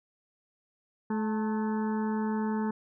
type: harmonic tone with a mistuned harmonic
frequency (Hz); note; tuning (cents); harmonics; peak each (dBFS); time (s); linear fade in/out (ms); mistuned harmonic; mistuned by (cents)
215.7; A3; -34; 1 / 2 / 4 / 5 / 6 / 7 / 8; -28 / -36 / -37 / -45 / -49 / -47 / -49; 1.1-2.71; 5; 4; +45
effects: none